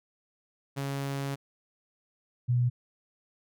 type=tone pair in turn; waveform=sawtooth / sine; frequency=138.59 / 122.48 Hz; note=C#3 / B2; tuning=0 / -14 cents; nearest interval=major second; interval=214 cents; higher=first; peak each=-27 / -22 dBFS; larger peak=second; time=0.76-1.36 / 2.48-2.7 s; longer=first; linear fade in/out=20 ms; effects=none